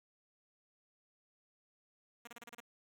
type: tone bursts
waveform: 5% pulse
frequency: 236.7 Hz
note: A#3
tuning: 27 cents sharp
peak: -37 dBFS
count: 7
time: 2.25-2.604 s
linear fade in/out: 5 ms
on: 24 ms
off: 31 ms
effects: none